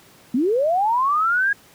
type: linear sweep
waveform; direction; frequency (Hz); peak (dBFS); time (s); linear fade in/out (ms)
sine; up; 224.3 to 1661.2; -16; 0.34-1.53; 5
effects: pink hiss -50 dBFS RMS until 1.74 s + high-pass 100 Hz 12 dB/octave